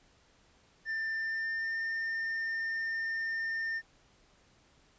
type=tone with pitch glide; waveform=triangle; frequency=1787 to 1808.8 Hz; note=A6 to A6; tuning=+26 to +47 cents; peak=-30 dBFS; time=0.85-3.82 s; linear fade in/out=50 ms; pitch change=+21 cents; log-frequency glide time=1.12-1.78 s; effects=pink hiss -65 dBFS RMS until 4.98 s + resampled to 16000 Hz